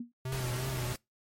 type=tone with exponential decay; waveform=sine; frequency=238.3 Hz; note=A#3; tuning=38 cents sharp; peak=-32 dBFS; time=0-0.12 s; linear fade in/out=5 ms; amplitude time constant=26 ms
type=tone with vibrato; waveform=square; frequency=127.4 Hz; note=C3; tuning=46 cents flat; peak=-34 dBFS; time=0.25-0.93 s; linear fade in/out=5 ms; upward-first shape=triangle; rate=2.9 Hz; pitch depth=87 cents each way
type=noise; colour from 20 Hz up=pink; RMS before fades=-39 dBFS; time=0.32-0.96 s; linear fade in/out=2 ms
effects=noise-tail reverb RT60 0.2 s tail -25 dB re dry + MP3 64 kbps